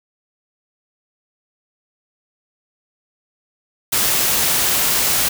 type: noise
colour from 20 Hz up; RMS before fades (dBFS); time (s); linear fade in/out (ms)
white; -17; 3.92-5.29; 10
effects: none